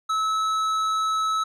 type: tone with tanh clipping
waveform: triangle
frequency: 1299 Hz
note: E6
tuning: 26 cents flat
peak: -23 dBFS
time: 0.09-1.44 s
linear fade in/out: 10 ms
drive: 15 dB
effects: none